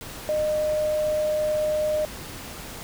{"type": "tone in noise", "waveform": "sine", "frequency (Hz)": 611, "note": "D#5", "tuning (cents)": -32, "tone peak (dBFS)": -21, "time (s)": [0.29, 2.05], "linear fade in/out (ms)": 0, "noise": "pink", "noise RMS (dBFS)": -38, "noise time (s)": [0.01, 2.83], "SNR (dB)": 14, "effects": []}